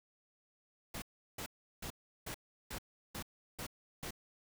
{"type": "noise bursts", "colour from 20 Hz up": "pink", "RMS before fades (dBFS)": -43, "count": 8, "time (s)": [0.94, 4.108], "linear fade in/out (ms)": 5, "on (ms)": 81, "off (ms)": 360, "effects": []}